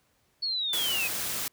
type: linear sweep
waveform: sine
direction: down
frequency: 4435 to 2474 Hz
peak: -27 dBFS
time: 0.42-1.08 s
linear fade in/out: 10 ms
type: noise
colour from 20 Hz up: white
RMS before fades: -32 dBFS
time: 0.73-1.48 s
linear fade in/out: 2 ms
effects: pink hiss -69 dBFS RMS until 1.52 s + high-pass 60 Hz 12 dB/octave